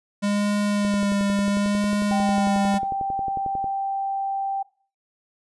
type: tone with vibrato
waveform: square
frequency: 203.2 Hz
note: G#3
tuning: 38 cents flat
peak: -21 dBFS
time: 0.22-2.79 s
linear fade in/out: 20 ms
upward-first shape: sine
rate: 0.71 Hz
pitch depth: 22 cents each way
type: click train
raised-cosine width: 2 ms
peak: -21 dBFS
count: 32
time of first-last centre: 0.85-3.643 s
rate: 11.1 Hz
type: tone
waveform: sine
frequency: 784 Hz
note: G5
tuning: in tune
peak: -23 dBFS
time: 2.11-4.63 s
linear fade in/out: 10 ms
effects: noise-tail reverb RT60 0.4 s tail -19 dB re dry + resampled to 24000 Hz